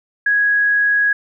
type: tone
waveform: sine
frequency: 1661.2 Hz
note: G#6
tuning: in tune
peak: -12 dBFS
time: 0.26-1.13 s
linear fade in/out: 5 ms
effects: none